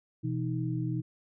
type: tone cluster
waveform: sine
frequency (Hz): 125.9 / 167.7 / 314.1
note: B2 / E3 / D#4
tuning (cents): +34 / +30 / +16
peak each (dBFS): -31 / -35 / -35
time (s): 0.23-1.02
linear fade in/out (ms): 20
effects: none